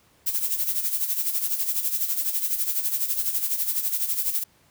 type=noise with tremolo; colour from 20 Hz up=violet; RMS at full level=-23 dBFS; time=0.26-4.44 s; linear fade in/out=10 ms; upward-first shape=sine; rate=12 Hz; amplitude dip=65%; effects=pink hiss -60 dBFS RMS until 4.7 s + high-pass 60 Hz 12 dB/octave